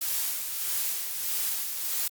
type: noise with tremolo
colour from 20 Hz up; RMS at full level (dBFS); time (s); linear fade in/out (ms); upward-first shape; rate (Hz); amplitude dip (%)
blue; -28; 0.01-2.08; 5; sine; 1.6; 45
effects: Opus 48 kbps